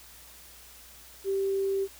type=tone with quantisation; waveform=sine; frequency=390 Hz; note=G4; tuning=9 cents flat; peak=-25 dBFS; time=1.24-1.88 s; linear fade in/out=50 ms; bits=9; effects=added 60 Hz sine -58 dBFS peak until 1.99 s + white hiss -51 dBFS RMS until 1.99 s